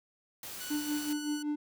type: noise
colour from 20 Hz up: white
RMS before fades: -43 dBFS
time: 0.43-1.13 s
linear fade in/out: 2 ms
type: tone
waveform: 10% pulse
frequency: 1480 Hz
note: F#6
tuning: in tune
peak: -33 dBFS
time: 0.6-1.43 s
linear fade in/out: 10 ms
type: tone with tremolo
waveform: triangle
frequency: 296.9 Hz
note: D4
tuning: 19 cents sharp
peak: -27 dBFS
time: 0.7-1.56 s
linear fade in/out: 10 ms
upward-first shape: sine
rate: 5.3 Hz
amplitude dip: 65%
effects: none